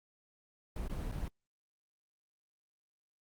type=noise with dropouts; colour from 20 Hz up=brown; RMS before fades=-38 dBFS; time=0.76-1.28 s; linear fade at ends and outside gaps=2 ms; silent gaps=0.879-0.896 / 1.116-1.121 s; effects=Opus 24 kbps